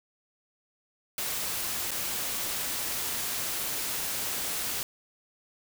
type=noise with dropouts; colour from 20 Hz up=white; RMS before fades=-32 dBFS; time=1.18-4.83 s; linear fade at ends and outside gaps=1 ms; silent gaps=1.908-1.915 s; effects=none